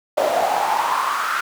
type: noise with high-pass filter sweep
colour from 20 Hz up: brown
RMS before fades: -20 dBFS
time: 0.17-1.41 s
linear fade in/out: 10 ms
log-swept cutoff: 590 to 1400 Hz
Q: 6.6
effects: none